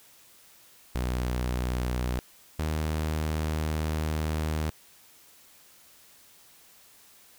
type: tone pair in turn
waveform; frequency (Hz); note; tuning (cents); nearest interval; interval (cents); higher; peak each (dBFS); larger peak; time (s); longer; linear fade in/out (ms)
sawtooth; 61.74 / 77.79; B1 / D#2; 0 / 0; major third; 400; second; -23; neither; 0.95-2.19 / 2.59-4.7; second; 0
effects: white hiss -56 dBFS RMS until 7.38 s